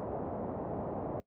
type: low-pass noise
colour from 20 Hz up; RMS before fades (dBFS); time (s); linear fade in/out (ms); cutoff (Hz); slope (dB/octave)
white; -37; 0-1.2; 0; 730; 24
effects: noise-tail reverb RT60 0.1 s tail -19 dB re dry + high-pass 80 Hz 12 dB/octave